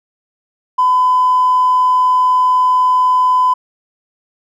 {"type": "tone with tanh clipping", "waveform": "triangle", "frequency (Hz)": 1008, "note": "B5", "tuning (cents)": 35, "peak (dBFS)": -8, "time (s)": [0.78, 3.54], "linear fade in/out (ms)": 10, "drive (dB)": 1, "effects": []}